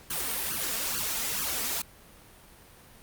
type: noise with flanger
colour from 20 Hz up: white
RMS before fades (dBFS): -31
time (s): 0.1-1.82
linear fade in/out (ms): 5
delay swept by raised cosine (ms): 0.65 to 4.45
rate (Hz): 2.3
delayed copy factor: +0.9
effects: pink hiss -53 dBFS RMS until 3.02 s + Opus 48 kbps